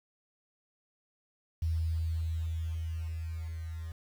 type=tone with level ramp; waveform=sine; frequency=81.4 Hz; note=E2; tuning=21 cents flat; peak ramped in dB=-27 to -37 dBFS; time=1.62-3.92 s; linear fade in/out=5 ms; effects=9-bit

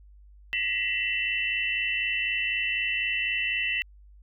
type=tone cluster; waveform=sine; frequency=1928 / 2032 / 2684 / 2975 Hz; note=B6 / B6 / E7 / F#7; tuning=-42 / +49 / +31 / +9 cents; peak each=-32 / -34 / -27 / -34 dBFS; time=0.53-3.82 s; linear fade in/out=0 ms; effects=added 50 Hz sine -49 dBFS peak until 4.22 s

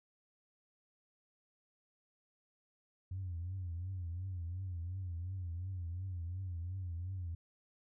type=tone with vibrato; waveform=sine; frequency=89.6 Hz; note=F2; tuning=45 cents sharp; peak=-37 dBFS; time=3.11-7.35 s; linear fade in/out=5 ms; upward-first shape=triangle; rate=2.8 Hz; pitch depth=140 cents each way; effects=tanh soft clip ceiling -34 dBFS

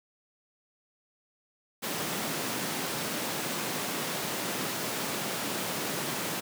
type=high-pass noise; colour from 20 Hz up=pink; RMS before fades=-33 dBFS; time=1.82-6.41 s; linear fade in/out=20 ms; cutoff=150 Hz; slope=24 dB/octave; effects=none

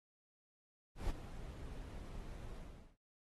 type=noise with ADSR envelope; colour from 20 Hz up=brown; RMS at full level=-36 dBFS; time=0.95-2.97 s; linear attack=150 ms; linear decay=15 ms; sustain=-12 dB; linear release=440 ms; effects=AAC 32 kbps

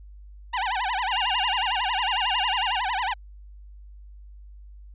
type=tone with vibrato; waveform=sawtooth; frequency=867 Hz; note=A5; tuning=26 cents flat; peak=-20 dBFS; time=0.53-3.14 s; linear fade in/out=10 ms; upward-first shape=sine; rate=11 Hz; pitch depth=270 cents each way
type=tone with tremolo; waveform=sine; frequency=2818 Hz; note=F7; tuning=15 cents sharp; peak=-25 dBFS; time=1.11-2.8 s; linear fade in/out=10 ms; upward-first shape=sine; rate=1 Hz; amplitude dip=40%
effects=added 50 Hz sine -42 dBFS peak until 4.94 s + resampled to 8000 Hz

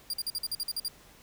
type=tone bursts; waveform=sawtooth; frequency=4785 Hz; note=D8; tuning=32 cents sharp; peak=-27 dBFS; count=10; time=0.1-0.882 s; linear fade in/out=2 ms; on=35 ms; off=48 ms; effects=pink hiss -56 dBFS RMS until 1.22 s

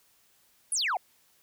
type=exponential sweep; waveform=sine; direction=down; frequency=11175 to 672 Hz; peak=-24 dBFS; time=0.72-0.97 s; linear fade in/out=2 ms; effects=tanh soft clip ceiling -23 dBFS + white hiss -65 dBFS RMS until 1.42 s

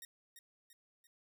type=tone with echo; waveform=5% pulse; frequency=1864.7 Hz; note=A#6; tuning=in tune; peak=-37 dBFS; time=0.02-0.05 s; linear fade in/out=2 ms; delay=340 ms; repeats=3; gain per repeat=-6 dB; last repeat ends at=1.07 s; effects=none

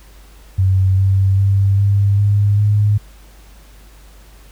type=tone with pitch steps; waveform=sine; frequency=94.8 / 96.57 / 98.37 / 100.21 / 102.07 / 103.98 Hz; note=F#2 / G2 / G2 / G2 / G#2 / G#2; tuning=+43 / -25 / +7 / +39 / -30 / +3 cents; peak=-10 dBFS; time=0.58-2.98 s; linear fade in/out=10 ms; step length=400 ms; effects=added 50 Hz sine -40 dBFS peak until 4.51 s + pink hiss -48 dBFS RMS until 4.51 s

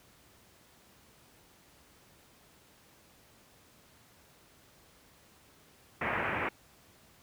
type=low-pass noise; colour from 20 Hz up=white; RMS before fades=-33 dBFS; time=6.01-6.49 s; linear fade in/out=5 ms; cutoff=2400 Hz; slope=48 dB/octave; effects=pink hiss -61 dBFS RMS until 7.22 s + high-pass 60 Hz 12 dB/octave

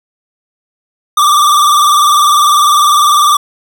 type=tone with vibrato; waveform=square; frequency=1181 Hz; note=D6; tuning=9 cents sharp; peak=-6 dBFS; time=1.17-3.37 s; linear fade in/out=5 ms; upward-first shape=square; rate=20 Hz; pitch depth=52 cents each way; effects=none

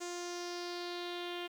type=tone with low-pass filter sweep; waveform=sawtooth; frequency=351 Hz; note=F4; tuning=9 cents sharp; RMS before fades=-41 dBFS; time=0-1.48 s; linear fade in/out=20 ms; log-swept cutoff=7100 to 3100 Hz; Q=3.8; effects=10-bit

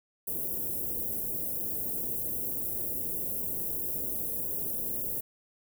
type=band-stop noise; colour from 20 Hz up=white; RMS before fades=-33 dBFS; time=0.27-5.21 s; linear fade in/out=10 ms; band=530 to 12000 Hz; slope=24 dB/octave; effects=none

